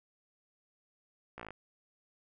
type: slowing click train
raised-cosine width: 0.5 ms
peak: -29 dBFS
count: 8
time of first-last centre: 1.38-1.506 s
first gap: 16 ms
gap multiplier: 1.04
effects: none

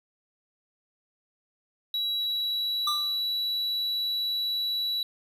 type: tone with pitch glide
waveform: triangle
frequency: 3899 to 3928 Hz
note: B7 to B7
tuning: -23 to -10 cents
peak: -25 dBFS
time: 1.94-5.03 s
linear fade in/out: 2 ms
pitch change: +13 cents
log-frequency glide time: 2.08-3.08 s
type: tone with exponential decay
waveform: square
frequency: 1192 Hz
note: D6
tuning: 25 cents sharp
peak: -25 dBFS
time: 2.87-3.22 s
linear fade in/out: 5 ms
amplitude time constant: 74 ms
effects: none

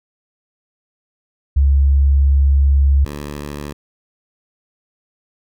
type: tone pair in turn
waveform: sine / 10% pulse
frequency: 69.3 / 72.95 Hz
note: C#2 / D2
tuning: 0 / -11 cents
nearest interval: minor second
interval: 89 cents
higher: second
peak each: -9 / -18 dBFS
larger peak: first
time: 1.56-3.05 / 3.05-3.73 s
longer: first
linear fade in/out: 10 ms
effects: none

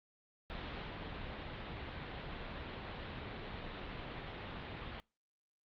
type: low-pass noise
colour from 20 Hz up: pink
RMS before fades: -45 dBFS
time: 0.5-5 s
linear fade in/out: 0 ms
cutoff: 3900 Hz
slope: 48 dB/octave
effects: noise-tail reverb RT60 0.3 s tail -25 dB re dry + Opus 48 kbps

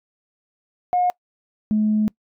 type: tone pair in turn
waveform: sine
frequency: 719 / 213.8 Hz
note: F#5 / A3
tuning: -50 / -49 cents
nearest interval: octave + major sixth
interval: 2099 cents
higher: first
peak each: -15 dBFS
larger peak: neither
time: 0.93-1.1 / 1.71-2.08 s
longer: second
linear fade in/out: 0 ms
effects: noise-tail reverb RT60 0.1 s tail -25 dB re dry + tanh soft clip ceiling -11 dBFS

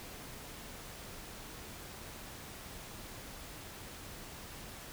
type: silence
effects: pink hiss -48 dBFS RMS until 4.92 s

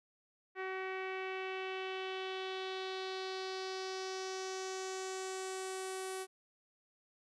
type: tone with low-pass filter sweep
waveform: sawtooth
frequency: 377.9 Hz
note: F#4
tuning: 37 cents sharp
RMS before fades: -41 dBFS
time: 0.55-6.27 s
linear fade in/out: 50 ms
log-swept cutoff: 2000 to 10000 Hz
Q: 2.9
effects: none

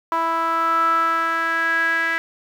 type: tone with band-pass filter sweep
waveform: sawtooth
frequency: 329.6 Hz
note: E4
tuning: in tune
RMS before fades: -20 dBFS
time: 0.12-2.18 s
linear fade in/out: 0 ms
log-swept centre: 1100 to 1800 Hz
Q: 8
effects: 8-bit

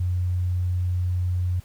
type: tone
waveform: sine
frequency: 90 Hz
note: F#2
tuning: 47 cents flat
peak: -21 dBFS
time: 0-1.6 s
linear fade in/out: 5 ms
effects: pink hiss -54 dBFS RMS until 1.64 s

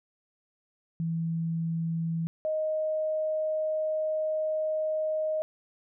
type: tone pair in turn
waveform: sine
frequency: 164.8 / 623.3 Hz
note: E3 / D#5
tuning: 0 / +3 cents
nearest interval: octave + major seventh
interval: 2303 cents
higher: second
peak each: -27 / -26 dBFS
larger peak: second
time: 1-2.27 / 2.45-5.42 s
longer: second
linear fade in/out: 0 ms
effects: none

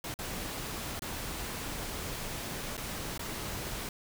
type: noise with dropouts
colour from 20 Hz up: pink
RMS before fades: -38 dBFS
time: 0.04-3.89 s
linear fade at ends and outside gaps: 2 ms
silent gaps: 0.141-0.189 / 0.994-1.02 / 2.769-2.777 / 3.178-3.193 s
effects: none

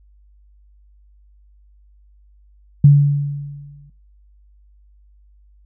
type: tone with exponential decay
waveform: sine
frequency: 143.3 Hz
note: D3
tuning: 42 cents flat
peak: -3 dBFS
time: 2.84-3.9 s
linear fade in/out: 5 ms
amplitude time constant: 230 ms
effects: noise-tail reverb RT60 0.4 s tail -24 dB re dry + added 50 Hz sine -48 dBFS peak until 5.65 s

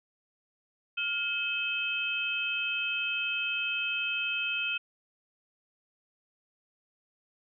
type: tone cluster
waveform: sine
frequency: 1411 / 2572 / 3120 Hz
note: F6 / E7 / G7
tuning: +17 / -43 / -9 cents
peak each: -37 / -30 / -35 dBFS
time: 0.97-4.78 s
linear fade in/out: 10 ms
effects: none

